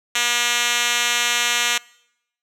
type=tone with band-pass filter; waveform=5% pulse; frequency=240 Hz; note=B3; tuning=49 cents flat; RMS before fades=-20 dBFS; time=0.15-1.78 s; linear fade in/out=5 ms; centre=4700 Hz; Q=1; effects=noise-tail reverb RT60 0.8 s tail -24 dB re dry